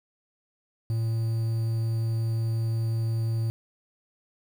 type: tone with quantisation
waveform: triangle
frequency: 113.2 Hz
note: A2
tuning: 50 cents sharp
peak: -22 dBFS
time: 0.9-3.5 s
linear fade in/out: 0 ms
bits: 8
effects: none